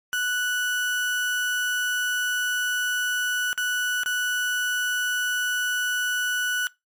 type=tone with dropouts; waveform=35% pulse; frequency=1480 Hz; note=F#6; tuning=in tune; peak=-21 dBFS; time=0.13-6.67 s; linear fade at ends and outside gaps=0 ms; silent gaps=3.53-3.577 / 4.034-4.06 s; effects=noise-tail reverb RT60 0.2 s tail -21 dB re dry + MP3 96 kbps